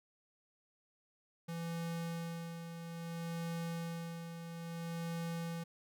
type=tone with tremolo; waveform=square; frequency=167.5 Hz; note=E3; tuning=28 cents sharp; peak=-38 dBFS; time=1.48-5.64 s; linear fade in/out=10 ms; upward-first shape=sine; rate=0.6 Hz; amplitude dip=55%; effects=none